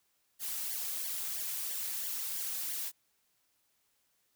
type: noise with flanger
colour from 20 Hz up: blue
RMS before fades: -37 dBFS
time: 0.39-2.92 s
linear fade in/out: 50 ms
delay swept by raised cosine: 0.77 to 3.37 ms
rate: 3 Hz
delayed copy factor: -0.95
effects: white hiss -75 dBFS RMS until 4.35 s